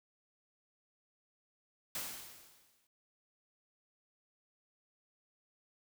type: noise with exponential decay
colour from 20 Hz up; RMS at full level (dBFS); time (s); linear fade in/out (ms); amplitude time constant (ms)
white; -38; 1.95-2.87; 2; 200
effects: none